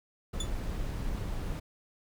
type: noise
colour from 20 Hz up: brown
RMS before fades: -34 dBFS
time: 0.33-1.6 s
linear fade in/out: 10 ms
type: tone with exponential decay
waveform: 25% pulse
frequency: 3480 Hz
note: A7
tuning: 20 cents flat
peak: -27 dBFS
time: 0.4-0.5 s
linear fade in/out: 5 ms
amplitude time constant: 20 ms
effects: none